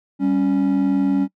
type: tone pair together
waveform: triangle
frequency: 196.01 / 277.2 Hz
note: G3 / C#4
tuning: 0 / 0 cents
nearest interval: tritone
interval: 600 cents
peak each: -18 / -14 dBFS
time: 0.19-1.28 s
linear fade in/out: 50 ms
effects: noise-tail reverb RT60 0.1 s tail -22 dB re dry + tanh soft clip ceiling -7 dBFS